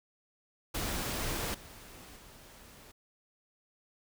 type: noise with level steps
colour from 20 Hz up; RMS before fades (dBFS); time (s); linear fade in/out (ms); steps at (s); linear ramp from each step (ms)
pink; -35 / -51 / -54; 0.74-2.92; 10; 1.54 / 2.16; 5
effects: none